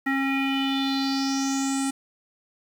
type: tone with low-pass filter sweep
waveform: square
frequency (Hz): 271.2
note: C#4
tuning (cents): -38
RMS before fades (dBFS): -25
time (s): 0.06-1.91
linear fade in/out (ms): 10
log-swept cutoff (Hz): 1900 to 9100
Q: 5.6
effects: 8-bit